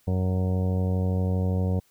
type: harmonic tone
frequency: 92.5 Hz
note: F#2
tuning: in tune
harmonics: 1 / 2 / 3 / 4 / 5 / 6 / 7 / 8 / 10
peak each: -23 / -28 / -38 / -42 / -35 / -38 / -46 / -43 / -49 dBFS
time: 0.07-1.8 s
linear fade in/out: 10 ms
effects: white hiss -64 dBFS RMS until 1.9 s